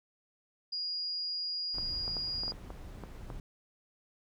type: tone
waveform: sine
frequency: 4864 Hz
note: D#8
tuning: 40 cents flat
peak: -33 dBFS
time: 0.72-2.52 s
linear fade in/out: 10 ms
type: noise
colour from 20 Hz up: brown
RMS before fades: -45 dBFS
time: 1.74-3.4 s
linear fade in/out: 2 ms
type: clicks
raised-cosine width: 1 ms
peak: -28 dBFS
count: 9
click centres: 1.784 / 2.079 / 2.168 / 2.435 / 2.48 / 2.521 / 2.704 / 3.037 / 3.302 s
effects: none